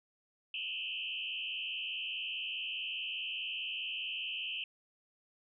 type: tone with frequency modulation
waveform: sine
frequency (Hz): 2844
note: F7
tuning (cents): +31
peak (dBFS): -36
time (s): 0.54-4.64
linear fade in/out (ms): 2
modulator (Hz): 84.8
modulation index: 3.4
effects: none